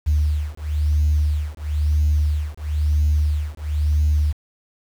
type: beating tone pair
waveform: sine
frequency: 74.7 / 75.7 Hz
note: D2 / D#2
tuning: +30 / -47 cents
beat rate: 1 Hz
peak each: -19 / -19 dBFS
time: 0.06-4.33 s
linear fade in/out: 20 ms
effects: tanh soft clip ceiling -10 dBFS + 7-bit